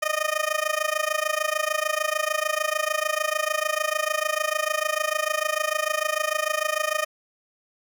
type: tone with amplitude modulation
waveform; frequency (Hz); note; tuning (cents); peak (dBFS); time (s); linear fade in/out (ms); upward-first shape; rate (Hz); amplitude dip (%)
15% pulse; 615; D#5; -20; -13; 0.02-7.05; 10; sine; 26.7; 90
effects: none